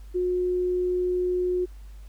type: tone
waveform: sine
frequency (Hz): 361.3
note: F#4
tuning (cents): -41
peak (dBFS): -22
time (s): 0.14-1.66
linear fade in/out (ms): 20
effects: added 50 Hz sine -40 dBFS peak until 2.08 s + pink hiss -60 dBFS RMS until 2.08 s